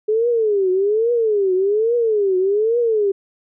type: tone with vibrato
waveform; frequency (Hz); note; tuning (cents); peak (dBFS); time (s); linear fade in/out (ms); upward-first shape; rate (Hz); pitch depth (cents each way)
sine; 420.2; G#4; +20; -14; 0.08-3.12; 10; triangle; 1.2; 250
effects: none

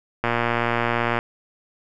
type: click train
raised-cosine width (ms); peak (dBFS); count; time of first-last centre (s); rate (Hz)
0.5; -6; 113; 0.24-1.189; 118
effects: none

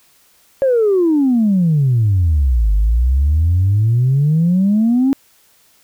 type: exponential two-way sweep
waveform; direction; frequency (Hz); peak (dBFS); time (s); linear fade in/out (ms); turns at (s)
sine; down then up; 554.4 to 49.31 to 276.7; -9; 0.62-5.13; 0; 2.73
effects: tanh soft clip ceiling -7 dBFS + white hiss -53 dBFS RMS until 5.83 s

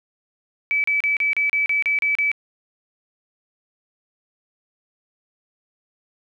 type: tone bursts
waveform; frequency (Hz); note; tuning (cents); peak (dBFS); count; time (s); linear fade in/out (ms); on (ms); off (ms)
sine; 2300; D7; -37; -17; 10; 0.71-2.316; 0; 130; 34
effects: 9-bit

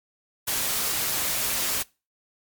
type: noise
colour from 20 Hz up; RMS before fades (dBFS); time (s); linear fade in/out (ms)
white; -26; 0.47-1.83; 10
effects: noise-tail reverb RT60 0.3 s tail -24 dB re dry + MP3 96 kbps

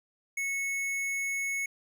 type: tone with hard clipping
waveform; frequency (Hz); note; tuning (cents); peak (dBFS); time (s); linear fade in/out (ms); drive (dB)
sine; 2200; C#7; -14; -31; 0.37-1.66; 5; 13
effects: none

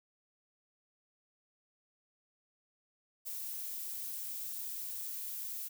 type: noise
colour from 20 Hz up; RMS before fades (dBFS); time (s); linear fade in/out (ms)
violet; -41; 3.25-5.69; 20
effects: none

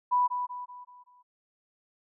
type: tone with echo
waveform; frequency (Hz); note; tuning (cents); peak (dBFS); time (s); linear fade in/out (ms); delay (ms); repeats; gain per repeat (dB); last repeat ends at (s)
sine; 987.8; B5; 0; -21; 0.11-0.28; 20; 190; 5; -7; 1.23
effects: none

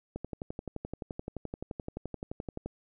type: click train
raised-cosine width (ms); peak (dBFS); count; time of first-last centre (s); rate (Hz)
2; -23; 30; 0.16-2.66; 11.6
effects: none

